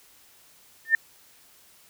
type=tone with exponential growth; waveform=sine; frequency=1799 Hz; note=A6; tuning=38 cents sharp; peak=-11 dBFS; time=0.85-0.95 s; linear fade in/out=2 ms; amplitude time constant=20 ms; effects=white hiss -56 dBFS RMS until 1.89 s